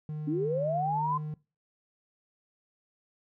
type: tone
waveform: triangle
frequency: 152.4 Hz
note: D#3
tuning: 36 cents flat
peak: -31 dBFS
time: 0.09-1.34 s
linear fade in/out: 2 ms
type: linear sweep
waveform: sine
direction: up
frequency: 275.2 to 1046.5 Hz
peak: -27 dBFS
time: 0.27-1.18 s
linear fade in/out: 10 ms
effects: noise-tail reverb RT60 0.3 s tail -21 dB re dry